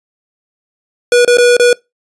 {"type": "tone with dropouts", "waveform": "square", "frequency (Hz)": 485.6, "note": "B4", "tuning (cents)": -29, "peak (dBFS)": -6, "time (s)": [1.12, 1.73], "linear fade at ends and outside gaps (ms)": 2, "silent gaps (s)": [[1.249, 1.277], [1.372, 1.383], [1.568, 1.597]], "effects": ["noise-tail reverb RT60 0.2 s tail -23 dB re dry", "resampled to 24000 Hz"]}